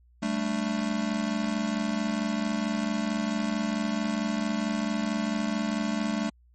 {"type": "chord", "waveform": "square", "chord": "G suspended second", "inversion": "none", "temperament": "just", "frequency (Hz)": [196, 220.5, 294], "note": ["G3", "A3", "D4"], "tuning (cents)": [0, 4, 2], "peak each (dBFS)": [-33, -29, -34], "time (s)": [0.22, 6.3], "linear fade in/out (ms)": 10, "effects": ["added 60 Hz sine -56 dBFS peak until 6.54 s", "MP3 32 kbps"]}